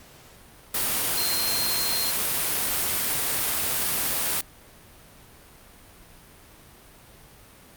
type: tone in noise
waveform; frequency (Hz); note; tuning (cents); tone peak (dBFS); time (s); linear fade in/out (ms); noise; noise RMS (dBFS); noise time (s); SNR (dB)
sine; 4186; C8; 0; -27; 1.17-2.11; 5; white; -25; 0.74-4.41; -5
effects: pink hiss -50 dBFS RMS until 7.76 s + Opus 48 kbps